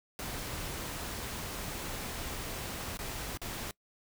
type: noise with dropouts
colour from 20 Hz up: pink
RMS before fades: -39 dBFS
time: 0.19-3.71 s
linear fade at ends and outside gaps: 1 ms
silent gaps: 2.972-2.99 / 3.373-3.416 s
effects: noise-tail reverb RT60 0.1 s tail -23 dB re dry